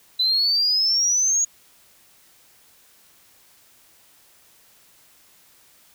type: exponential sweep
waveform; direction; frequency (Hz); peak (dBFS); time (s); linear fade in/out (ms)
sine; up; 3982 to 6730; -16; 0.19-1.45; 10
effects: tanh soft clip ceiling -12 dBFS + white hiss -55 dBFS RMS until 5.94 s